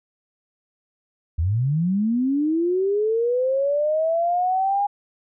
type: linear sweep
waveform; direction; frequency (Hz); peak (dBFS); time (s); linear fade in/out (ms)
sine; up; 74.4 to 819; -18; 1.38-4.87; 10
effects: none